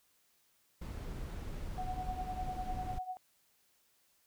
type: noise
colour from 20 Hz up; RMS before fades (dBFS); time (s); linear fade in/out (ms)
brown; -41; 0.81-2.99; 10
type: tone with tremolo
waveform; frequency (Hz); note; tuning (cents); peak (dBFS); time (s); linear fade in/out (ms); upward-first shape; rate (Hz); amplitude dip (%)
sine; 740; F#5; 0; -35; 1.78-3.17; 0; triangle; 10; 85
effects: white hiss -72 dBFS RMS until 4.26 s